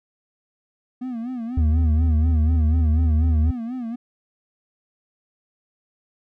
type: tone with vibrato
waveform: triangle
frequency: 241.4 Hz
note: B3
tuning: 39 cents flat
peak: -24 dBFS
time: 1.01-3.96 s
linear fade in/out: 10 ms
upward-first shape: sine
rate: 4.1 Hz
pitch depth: 120 cents each way
type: tone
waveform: sine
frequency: 77.78 Hz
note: D#2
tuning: in tune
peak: -14 dBFS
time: 1.57-3.51 s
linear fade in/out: 5 ms
effects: tanh soft clip ceiling -11 dBFS